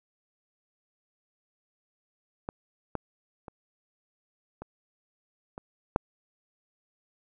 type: clicks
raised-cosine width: 1 ms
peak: -19 / -16 / -27 / -25 / -25 / -8 dBFS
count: 6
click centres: 2.489 / 2.953 / 3.482 / 4.62 / 5.579 / 5.961 s
effects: none